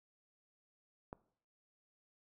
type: click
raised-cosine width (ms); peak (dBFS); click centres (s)
1; -30; 1.129
effects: noise-tail reverb RT60 0.6 s tail -20 dB re dry